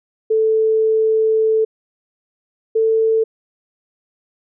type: tone pair in turn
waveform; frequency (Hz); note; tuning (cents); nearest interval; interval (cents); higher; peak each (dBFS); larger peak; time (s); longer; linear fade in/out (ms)
sine; 440 / 444.9; A4 / A4; 0 / +19; unison; 19; second; -12; neither; 0.3-1.65 / 2.75-3.24; first; 10
effects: none